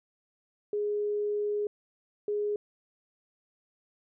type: tone bursts at uneven times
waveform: sine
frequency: 415.3 Hz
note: G#4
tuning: in tune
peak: -27 dBFS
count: 2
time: 0.73-1.67 / 2.28-2.56 s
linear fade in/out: 2 ms
effects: none